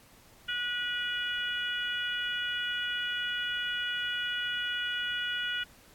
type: harmonic tone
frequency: 485.8 Hz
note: B4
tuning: 29 cents flat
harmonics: 3 / 4 / 5 / 6 / 7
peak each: -33 / -42 / -43 / -34 / -42 dBFS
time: 0.48-5.64 s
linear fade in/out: 10 ms
effects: pink hiss -58 dBFS RMS until 5.94 s + AAC 64 kbps

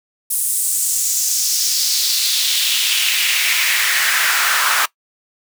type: noise with high-pass filter sweep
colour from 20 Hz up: pink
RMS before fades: -17 dBFS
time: 0.3-4.86 s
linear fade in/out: 10 ms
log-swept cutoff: 10000 to 1200 Hz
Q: 2.4
effects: noise-tail reverb RT60 0.1 s tail -19 dB re dry

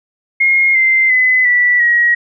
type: tone with pitch steps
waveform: sine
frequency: 2145 / 2082 / 2020 / 1960.2 / 1902.2 Hz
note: C7 / C7 / B6 / B6 / A#6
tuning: +42 / -9 / +39 / -13 / +35 cents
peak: -8 dBFS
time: 0.4-2.15 s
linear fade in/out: 10 ms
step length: 350 ms
effects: none

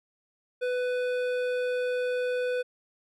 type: tone with hard clipping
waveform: sine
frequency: 497.8 Hz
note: B4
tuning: 14 cents sharp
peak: -28 dBFS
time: 0.61-2.63 s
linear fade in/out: 20 ms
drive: 12 dB
effects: none

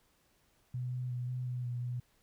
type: tone with pitch steps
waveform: sine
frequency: 125 / 125.7 / 123.4 / 126.1 / 124.4 / 121.8 / 123.1 Hz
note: B2 / B2 / B2 / B2 / B2 / B2 / B2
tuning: +21 / +31 / -1 / +36 / +13 / -24 / -5 cents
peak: -34 dBFS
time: 0.74-2 s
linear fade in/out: 5 ms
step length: 180 ms
effects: pink hiss -71 dBFS RMS until 2.22 s

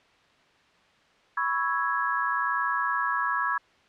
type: chord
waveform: sine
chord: C# minor seventh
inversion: third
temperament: equal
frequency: 987.8 / 1108.7 / 1318.5 / 1661.2 Hz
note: B5 / C#6 / E6 / G#6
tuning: 0 / 0 / 0 / 0 cents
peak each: -31 / -29 / -31 / -28 dBFS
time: 1.37-3.58 s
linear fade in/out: 5 ms
effects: white hiss -60 dBFS RMS until 3.88 s + low-pass 3000 Hz 12 dB/octave

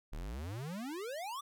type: exponential sweep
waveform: square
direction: up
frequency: 33.98 to 1200 Hz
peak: -40 dBFS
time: 0.12-1.41 s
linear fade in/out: 10 ms
effects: none

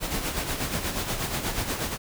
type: noise with tremolo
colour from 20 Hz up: pink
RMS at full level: -27 dBFS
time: 0-1.98 s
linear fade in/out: 50 ms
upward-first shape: sine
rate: 8.3 Hz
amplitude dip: 55%
effects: none

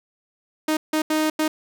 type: tone bursts at uneven times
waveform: sawtooth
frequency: 310.5 Hz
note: D#4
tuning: 3 cents flat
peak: -15 dBFS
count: 4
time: 0.68-0.77 / 0.93-1.02 / 1.1-1.3 / 1.39-1.48 s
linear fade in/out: 5 ms
effects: none

